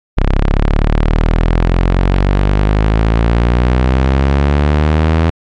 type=exponential sweep; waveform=sawtooth; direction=up; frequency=32.75 to 82.41 Hz; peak=-5 dBFS; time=0.17-5.3 s; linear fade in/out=0 ms; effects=low-pass 3000 Hz 12 dB/octave + AAC 64 kbps